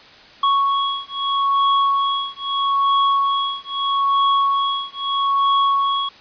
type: beating tone pair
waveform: square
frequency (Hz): 1108.7 / 1109.48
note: C#6 / C#6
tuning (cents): 0 / +1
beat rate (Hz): 0.78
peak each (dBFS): -20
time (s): 0.43-6.09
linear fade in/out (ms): 5
effects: white hiss -44 dBFS RMS until 6.2 s + resampled to 11025 Hz